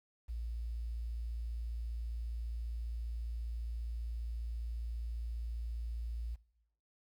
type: tone with quantisation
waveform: sine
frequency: 57.4 Hz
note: A#1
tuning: 26 cents flat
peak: -37 dBFS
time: 0.28-6.36 s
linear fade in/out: 20 ms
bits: 11
effects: noise-tail reverb RT60 0.9 s tail -21 dB re dry